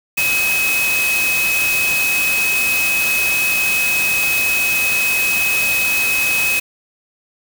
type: tone in noise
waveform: sine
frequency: 2549 Hz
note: D#7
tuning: 41 cents sharp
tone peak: -15 dBFS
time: 0.17-6.6 s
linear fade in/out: 10 ms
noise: white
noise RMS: -22 dBFS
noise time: 0.17-6.6 s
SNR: +4 dB
effects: none